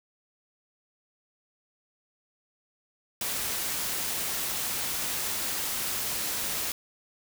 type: noise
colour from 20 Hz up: white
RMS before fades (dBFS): -31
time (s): 3.21-6.72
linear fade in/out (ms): 2
effects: none